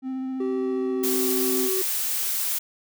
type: tone with vibrato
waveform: triangle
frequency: 261.6 Hz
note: C4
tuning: in tune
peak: -25 dBFS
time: 0.02-1.7 s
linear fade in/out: 50 ms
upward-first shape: sine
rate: 15 Hz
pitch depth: 12 cents each way
type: tone with pitch glide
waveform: triangle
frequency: 384.8 to 379.1 Hz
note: G4 to F#4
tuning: -32 to +42 cents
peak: -23 dBFS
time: 0.4-1.82 s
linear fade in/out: 5 ms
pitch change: -26 cents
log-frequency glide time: 0.53-1.14 s
type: noise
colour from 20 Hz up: blue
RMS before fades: -26 dBFS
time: 1.03-2.59 s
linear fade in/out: 10 ms
effects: none